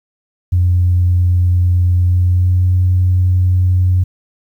sine tone with pitch glide, 89.1 to 91.13 Hz, F2 to F#2, +35 to -26 cents, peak -8 dBFS, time 0.52-4.04 s, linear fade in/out 10 ms, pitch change +39 cents, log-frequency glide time 1.99-2.74 s, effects tanh soft clip ceiling -4 dBFS + 8-bit

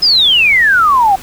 sine exponential sweep, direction down, 5180 to 748 Hz, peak -6 dBFS, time 0.02-1.16 s, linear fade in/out 10 ms, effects pink hiss -32 dBFS RMS until 1.22 s

